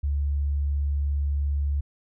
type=tone; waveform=sine; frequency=71.4 Hz; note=D2; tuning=48 cents flat; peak=-22 dBFS; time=0.03-1.81 s; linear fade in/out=10 ms; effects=none